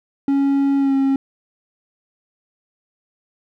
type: tone with pitch glide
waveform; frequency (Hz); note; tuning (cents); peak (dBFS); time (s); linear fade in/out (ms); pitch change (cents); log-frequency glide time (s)
triangle; 277.2 to 271.2; C#4 to C#4; 0 to -38; -12; 0.28-1.16; 2; -38; 0.78-0.94
effects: none